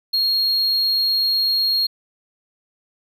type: tone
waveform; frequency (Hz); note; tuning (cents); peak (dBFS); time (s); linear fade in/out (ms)
triangle; 4268; C8; +34; -15; 0.13-1.87; 10
effects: none